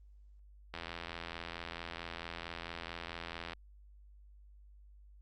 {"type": "click train", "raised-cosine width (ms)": 0.3, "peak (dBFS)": -25, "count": 237, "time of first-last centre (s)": [0.74, 3.533], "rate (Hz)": 84.5, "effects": ["added 50 Hz sine -55 dBFS peak until 5.21 s", "Opus 32 kbps"]}